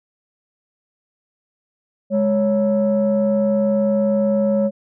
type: tone pair together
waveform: sine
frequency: 207.7 / 554.4 Hz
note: G#3 / C#5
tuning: 0 / 0 cents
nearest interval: octave + perfect fourth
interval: 1700 cents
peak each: -16 dBFS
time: 2.1-4.71 s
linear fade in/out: 50 ms
effects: tanh soft clip ceiling -10 dBFS